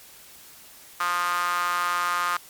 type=tone with high-pass filter; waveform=sawtooth; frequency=176.1 Hz; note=F3; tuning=15 cents sharp; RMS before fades=-25 dBFS; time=1-2.37 s; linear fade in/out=5 ms; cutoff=1200 Hz; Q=5.7; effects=white hiss -48 dBFS RMS until 2.49 s + MP3 96 kbps